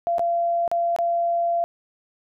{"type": "tone with dropouts", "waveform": "sine", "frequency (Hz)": 685, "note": "F5", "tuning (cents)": -34, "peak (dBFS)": -19, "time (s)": [0.07, 1.64], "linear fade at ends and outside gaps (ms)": 0, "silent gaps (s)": [[0.183, 0.194], [0.678, 0.715], [0.963, 0.987]], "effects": []}